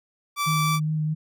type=tone; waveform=sawtooth; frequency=1162 Hz; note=D6; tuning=19 cents flat; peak=-19 dBFS; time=0.36-0.8 s; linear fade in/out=50 ms
type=tone with vibrato; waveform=sine; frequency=154.8 Hz; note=D#3; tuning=9 cents flat; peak=-22 dBFS; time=0.46-1.15 s; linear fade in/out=20 ms; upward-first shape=sine; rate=4.8 Hz; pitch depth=15 cents each way
effects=none